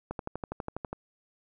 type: click train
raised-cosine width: 1 ms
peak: -20 dBFS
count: 11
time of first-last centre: 0.11-0.93 s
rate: 12.2 Hz
effects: none